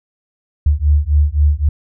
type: beating tone pair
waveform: sine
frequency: 72 / 75.8 Hz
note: D2 / D#2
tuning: -34 / -45 cents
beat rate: 3.8 Hz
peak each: -13 dBFS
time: 0.66-1.69 s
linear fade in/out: 5 ms
effects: none